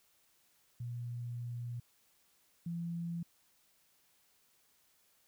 sine tone pair in turn, 120.1 / 169.85 Hz, B2 / F3, -48 / -48 cents, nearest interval tritone, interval 600 cents, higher second, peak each -38 / -36 dBFS, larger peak second, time 0.8-1.8 / 2.66-3.23 s, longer first, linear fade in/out 5 ms, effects white hiss -71 dBFS RMS until 5.27 s

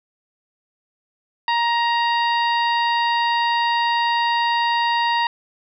harmonic tone with a mistuned harmonic, 940 Hz, A#5, 14 cents sharp, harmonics 1 / 2 / 3 / 4 / 5, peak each -18 / -24 / -28 / -30 / -32 dBFS, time 1.48-5.27 s, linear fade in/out 2 ms, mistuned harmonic 3, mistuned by -18 cents, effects none

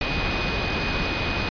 sine tone in noise, 2489 Hz, D#7, in tune, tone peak -30 dBFS, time 0.01-1.49 s, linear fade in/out 2 ms, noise pink, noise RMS -25 dBFS, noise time 0.01-1.49 s, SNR -8 dB, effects resampled to 11025 Hz

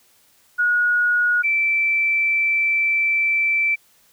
sine tone pair in turn, 1450 / 2330 Hz, F#6 / D7, -35 / -14 cents, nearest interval minor sixth, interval 821 cents, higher second, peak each -15 / -16 dBFS, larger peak first, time 0.58-1.43 / 1.43-3.76 s, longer second, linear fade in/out 20 ms, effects white hiss -57 dBFS RMS until 4.12 s

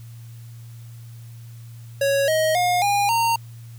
square tone with pitch steps, 554.4 / 629.5 / 714.8 / 811.7 / 921.7 Hz, C#5 / D#5 / F5 / G#5 / A#5, 0 / +20 / +40 / -40 / -20 cents, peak -18 dBFS, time 2.01-3.36 s, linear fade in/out 5 ms, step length 270 ms, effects added 116 Hz sine -37 dBFS peak until 3.78 s + white hiss -54 dBFS RMS until 3.78 s

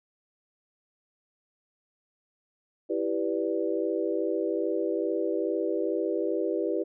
sine chord, E minor seventh, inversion none, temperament equal, 329.6 / 392 / 493.9 / 587.3 Hz, E4 / G4 / B4 / D5, 0 / 0 / 0 / 0 cents, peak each -30 / -30 / -31 / -34 dBFS, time 2.89-6.84 s, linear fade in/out 20 ms, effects none

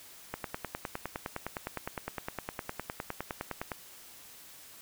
click train, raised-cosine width 0.5 ms, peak -19 dBFS, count 34, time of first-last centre 0.34-3.718 s, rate 9.77 Hz, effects white hiss -52 dBFS RMS until 4.81 s

